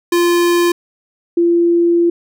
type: tone pair in turn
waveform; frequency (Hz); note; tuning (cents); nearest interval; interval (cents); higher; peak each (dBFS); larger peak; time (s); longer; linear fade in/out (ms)
square / sine; 346.8 / 342.4; F4 / F4; -12 / -34; unison; 22; first; -11 / -9; second; 0.12-0.72 / 1.37-2.1; second; 5
effects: none

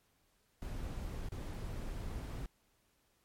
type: noise with dropouts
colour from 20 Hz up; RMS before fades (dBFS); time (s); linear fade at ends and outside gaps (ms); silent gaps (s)
brown; -41; 0.62-2.46; 2; 1.288-1.319
effects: pink hiss -74 dBFS RMS until 3.24 s + MP3 64 kbps

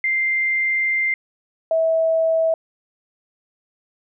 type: tone pair in turn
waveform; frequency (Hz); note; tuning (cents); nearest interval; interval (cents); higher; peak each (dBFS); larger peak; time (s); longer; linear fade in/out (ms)
sine; 2093 / 649.6; C7 / E5; 0 / -26; octave + minor sixth; 2026; first; -17 / -15; second; 0.04-1.14 / 1.71-2.54; first; 2
effects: none

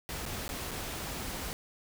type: noise with dropouts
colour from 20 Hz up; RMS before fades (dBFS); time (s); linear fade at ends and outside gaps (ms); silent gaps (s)
pink; -38; 0.09-1.53; 0; 0.254-0.262 / 0.48-0.491 / 0.71-0.715
effects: none

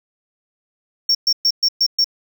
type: tone bursts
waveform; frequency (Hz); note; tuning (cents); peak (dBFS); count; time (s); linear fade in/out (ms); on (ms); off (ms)
triangle; 5490; F8; -31; -11; 6; 1.09-2.044; 5; 59; 120
effects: none

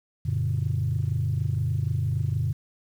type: chord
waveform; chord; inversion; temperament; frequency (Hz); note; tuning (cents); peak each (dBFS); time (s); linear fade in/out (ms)
sine; Gb augmented; none; equal with one note detuned; 92.5 / 116.54 / 143.06; Gb2 / Bb2 / D3; 0 / 0 / -45; -27 / -26 / -27; 0.25-2.53; 10
effects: tanh soft clip ceiling -16 dBFS + 9-bit

